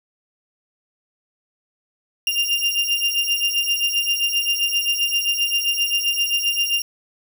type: beating tone pair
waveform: 35% pulse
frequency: 2794 / 2801.6 Hz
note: F7 / F7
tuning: 0 / +5 cents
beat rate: 7.6 Hz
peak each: -20 dBFS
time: 2.27-6.82 s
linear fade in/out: 2 ms
effects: none